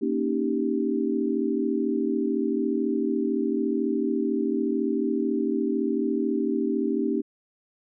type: chord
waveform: sine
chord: Eb dominant seventh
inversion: second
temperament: equal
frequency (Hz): 233.1 / 277.2 / 311.1 / 392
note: Bb3 / Db4 / Eb4 / G4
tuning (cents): 0 / 0 / 0 / 0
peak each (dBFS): -28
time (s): 0.01-7.22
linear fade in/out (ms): 20
effects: none